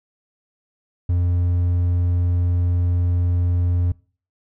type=tone; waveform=triangle; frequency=88 Hz; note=F2; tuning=14 cents sharp; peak=-14 dBFS; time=1.09-3.92 s; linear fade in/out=5 ms; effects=noise-tail reverb RT60 0.4 s tail -22 dB re dry